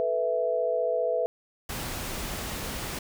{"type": "chord", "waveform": "sine", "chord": "A suspended second", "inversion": "none", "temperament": "just", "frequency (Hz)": [440, 495, 660], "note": ["A4", "B4", "E5"], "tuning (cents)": [0, 4, 2], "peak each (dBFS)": [-32, -27, -27], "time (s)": [0, 1.26], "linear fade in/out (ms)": 0}
{"type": "noise", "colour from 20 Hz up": "pink", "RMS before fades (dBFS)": -34, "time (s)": [1.69, 2.99], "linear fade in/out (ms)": 5}
{"effects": []}